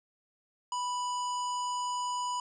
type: harmonic tone with a mistuned harmonic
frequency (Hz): 987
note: B5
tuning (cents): -1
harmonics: 1 / 3 / 5 / 7 / 9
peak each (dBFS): -31 / -43 / -47 / -43 / -52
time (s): 0.72-2.4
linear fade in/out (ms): 2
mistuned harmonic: 9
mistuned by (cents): -39
effects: none